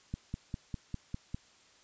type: click train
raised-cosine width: 5 ms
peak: -23 dBFS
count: 7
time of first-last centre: 0.14-1.345 s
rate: 4.98 Hz
effects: white hiss -62 dBFS RMS until 1.83 s + resampled to 16000 Hz